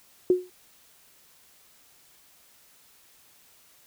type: tone with exponential decay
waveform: sine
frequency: 363.5 Hz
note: F#4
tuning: 31 cents flat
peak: -13 dBFS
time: 0.3-0.5 s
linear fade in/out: 2 ms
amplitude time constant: 42 ms
effects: white hiss -58 dBFS RMS until 3.86 s